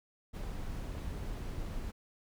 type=noise; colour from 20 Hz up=brown; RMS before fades=-39 dBFS; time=0.33-1.92 s; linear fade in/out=20 ms; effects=none